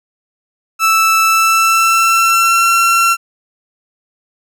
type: tone with pitch glide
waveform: 30% pulse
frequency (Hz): 1318.5 to 1358.7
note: E6 to F6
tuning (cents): 0 to -48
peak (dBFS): -6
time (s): 0.79-3.17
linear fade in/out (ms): 50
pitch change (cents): +52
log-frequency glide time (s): 1.24-2.69
effects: none